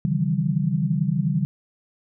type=tone cluster; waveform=sine; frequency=138 / 155.4 / 166.8 / 193.7 Hz; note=C#3 / D#3 / E3 / G3; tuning=-7 / -2 / +21 / -20 cents; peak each=-25 dBFS; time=0.05-1.45 s; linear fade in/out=0 ms; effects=none